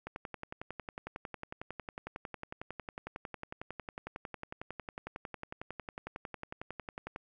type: click train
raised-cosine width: 0.5 ms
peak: -25 dBFS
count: 79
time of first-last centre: 0.07-7.161 s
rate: 11 Hz
effects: none